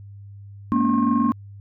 sine tone cluster, 216.1 / 238.6 / 284.4 / 1077 Hz, A3 / A#3 / C#4 / C6, -31 / +41 / +45 / +50 cents, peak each -23 / -19 / -22 / -23 dBFS, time 0.72-1.32 s, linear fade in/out 0 ms, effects tanh soft clip ceiling -9 dBFS + added 100 Hz sine -38 dBFS peak until 1.6 s

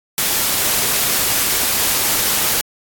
white noise, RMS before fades -17 dBFS, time 0.18-2.61 s, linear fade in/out 0 ms, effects AAC 64 kbps

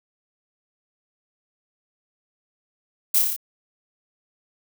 violet noise with echo, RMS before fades -18 dBFS, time 3.14-3.19 s, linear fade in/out 5 ms, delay 29 ms, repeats 6, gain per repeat -2 dB, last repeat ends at 3.364 s, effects none

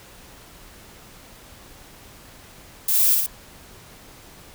violet noise with echo, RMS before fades -20 dBFS, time 2.88-3.15 s, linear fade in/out 5 ms, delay 57 ms, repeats 2, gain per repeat -2 dB, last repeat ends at 3.264 s, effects pink hiss -46 dBFS RMS until 4.54 s

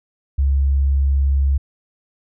sine tone, 68.8 Hz, C#2, 12 cents flat, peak -13 dBFS, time 0.38-1.58 s, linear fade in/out 10 ms, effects none

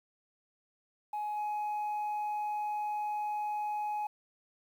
sine tone with level steps, 840 Hz, G#5, 19 cents sharp, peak -31 / -29 dBFS, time 1.13-4.07 s, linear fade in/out 5 ms, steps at 1.36 s, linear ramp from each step 20 ms, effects tanh soft clip ceiling -31 dBFS + 10-bit

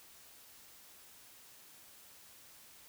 silence, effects white hiss -58 dBFS RMS until 2.88 s

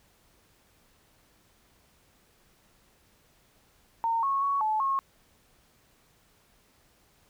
sine tone with pitch steps, 915 / 1098 / 1116 / 865 / 1087 Hz, A#5 / C#6 / C#6 / A5 / C#6, -32 / -17 / +11 / -30 / -34 cents, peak -24 dBFS, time 4.04-4.99 s, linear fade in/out 0 ms, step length 190 ms, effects pink hiss -64 dBFS RMS until 7.29 s

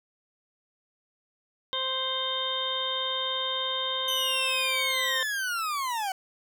harmonic tone, 523.3 Hz, C5, in tune, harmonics 1 / 2 / 3 / 4 / 6 / 7, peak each -36 / -34 / -41 / -43 / -32 / -31 dBFS, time 1.73-5.23 s, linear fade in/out 0 ms
40% pulse linear sweep, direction down, 3082 to 739 Hz, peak -27 dBFS, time 4.08-6.12 s, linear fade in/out 2 ms
effects none

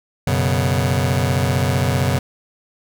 sawtooth chord, F# suspended fourth, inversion none, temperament just, 92.5 / 123.33 / 138.75 Hz, F#2 / B2 / C#3, 0 / -2 / +2 cents, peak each -16 dBFS, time 0.27-2.19 s, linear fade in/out 5 ms, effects none

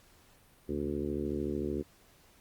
harmonic tone with a mistuned harmonic, 73.42 Hz, D2, in tune, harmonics 1 / 2 / 3 / 4 / 5 / 6 / 7, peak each -41 / -44 / -38 / -37 / -36 / -41 / -47 dBFS, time 0.68-1.83 s, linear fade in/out 20 ms, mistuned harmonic 2, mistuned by -97 cents, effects pink hiss -62 dBFS RMS until 2.4 s + Opus 48 kbps

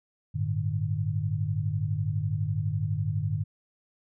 sine chord, G suspended second, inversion none, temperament equal with one note detuned, 98 / 110 / 150.09 Hz, G2 / A2 / D3, 0 / 0 / +38 cents, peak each -30 dBFS, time 0.34-3.44 s, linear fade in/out 20 ms, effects none

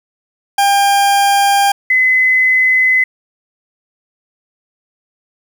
40% pulse / sine tone pair in turn, 800 / 2030 Hz, G5 / B6, +35 / +47 cents, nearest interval octave + major third, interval 1612 cents, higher second, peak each -8 dBFS, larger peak neither, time 0.58-1.72 / 1.9-3.04 s, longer neither, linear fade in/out 5 ms, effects 7-bit

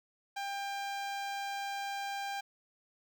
sawtooth tone with notch filter, 796 Hz, G5, 26 cents sharp, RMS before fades -38 dBFS, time 0.36-2.41 s, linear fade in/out 10 ms, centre 11000 Hz, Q 0.81, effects none

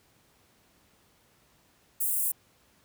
white high-pass noise, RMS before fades -28 dBFS, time 2-2.32 s, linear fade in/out 10 ms, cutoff 8200 Hz, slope 48 dB/octave, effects pink hiss -64 dBFS RMS until 2.84 s + high-pass 60 Hz 12 dB/octave

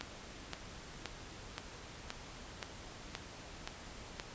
click train, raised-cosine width 0.2 ms, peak -21 dBFS, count 9, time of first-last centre 0.01-4.198 s, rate 1.91 Hz, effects pink hiss -50 dBFS RMS until 4.34 s + resampled to 16000 Hz

